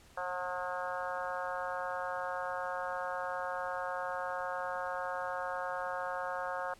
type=harmonic tone with a mistuned harmonic; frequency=180 Hz; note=F#3; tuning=47 cents flat; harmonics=3 / 4 / 5 / 6 / 7 / 8 / 9; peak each=-40 / -41 / -42 / -43 / -43 / -44 / -45 dBFS; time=0.17-6.74 s; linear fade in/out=5 ms; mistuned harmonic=4; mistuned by=+22 cents; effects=pink hiss -60 dBFS RMS until 6.79 s + low-pass 11000 Hz 12 dB/octave